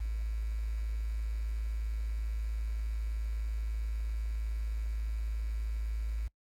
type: tone with quantisation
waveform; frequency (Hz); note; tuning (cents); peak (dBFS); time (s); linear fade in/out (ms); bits
sine; 54.2; A1; -25; -31; 0-6.28; 10; 9
effects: noise-tail reverb RT60 0.1 s tail -24 dB re dry + AAC 64 kbps